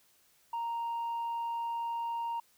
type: tone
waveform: sine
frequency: 931 Hz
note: A#5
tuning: 2 cents flat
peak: -30 dBFS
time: 0.53-2.4 s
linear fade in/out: 5 ms
effects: tanh soft clip ceiling -31 dBFS + white hiss -67 dBFS RMS until 2.57 s